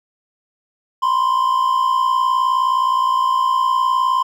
triangle tone pair together, 987.1 / 1046.5 Hz, B5 / C6, -1 / 0 cents, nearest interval minor second, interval 101 cents, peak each -19 / -13 dBFS, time 1.02-4.23 s, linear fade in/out 10 ms, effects none

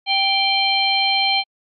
harmonic tone with a mistuned harmonic, 784 Hz, G5, in tune, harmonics 1 / 3 / 4 / 5, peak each -21 / -21 / -21 / -21 dBFS, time 0.06-1.44 s, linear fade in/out 50 ms, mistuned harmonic 5, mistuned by +100 cents, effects AAC 64 kbps

